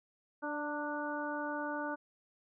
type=harmonic tone with a mistuned harmonic; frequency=294.3 Hz; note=D4; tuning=4 cents sharp; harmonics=1 / 2 / 3 / 4 / 5; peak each=-40 / -41 / -41 / -45 / -41 dBFS; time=0.42-1.96 s; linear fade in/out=20 ms; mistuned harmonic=3; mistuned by=+26 cents; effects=none